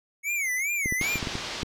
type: tone with vibrato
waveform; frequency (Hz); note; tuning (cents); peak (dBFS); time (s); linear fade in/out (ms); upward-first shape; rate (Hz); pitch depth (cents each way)
square; 2184; C#7; -26; -26; 0.23-1.2; 50; sine; 2.5; 170
type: clicks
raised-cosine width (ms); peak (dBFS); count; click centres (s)
3; -18; 8; 0.859 / 0.924 / 1.013 / 1.157 / 1.228 / 1.272 / 1.354 / 1.631
type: low-pass noise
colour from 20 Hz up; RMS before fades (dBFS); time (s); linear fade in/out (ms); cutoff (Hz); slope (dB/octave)
white; -35; 1.01-1.63; 0; 5300; 24
effects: none